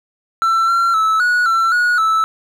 triangle tone with pitch steps, 1340 / 1366 / 1306 / 1461 / 1345 / 1453 / 1312 Hz, E6 / F6 / E6 / F#6 / E6 / F#6 / E6, +28 / -39 / -17 / -22 / +34 / -32 / -9 cents, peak -10 dBFS, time 0.42-2.24 s, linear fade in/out 0 ms, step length 260 ms, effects none

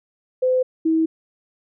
sine tone pair in turn, 511 / 321.9 Hz, C5 / E4, -41 / -41 cents, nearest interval minor sixth, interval 800 cents, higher first, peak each -15 dBFS, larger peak neither, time 0.42-0.63 / 0.85-1.06 s, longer neither, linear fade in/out 10 ms, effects none

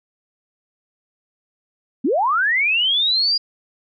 sine linear sweep, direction up, 212.8 to 4886 Hz, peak -15 dBFS, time 2.04-3.38 s, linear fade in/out 10 ms, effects none

